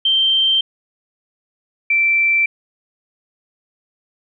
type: tone pair in turn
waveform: sine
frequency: 3136 / 2340 Hz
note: G7 / D7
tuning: 0 / -7 cents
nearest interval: perfect fourth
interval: 507 cents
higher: first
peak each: -12 dBFS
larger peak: neither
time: 0.05-0.61 / 1.9-2.46 s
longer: neither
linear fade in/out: 5 ms
effects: none